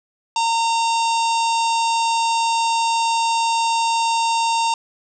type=harmonic tone with a mistuned harmonic; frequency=917 Hz; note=A#5; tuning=29 cents flat; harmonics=1 / 3 / 4 / 5 / 6 / 7 / 8 / 9; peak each=-17 / -27 / -29 / -31 / -33 / -34 / -35 / -36 dBFS; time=0.36-4.74 s; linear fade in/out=2 ms; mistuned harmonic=5; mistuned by=+27 cents; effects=none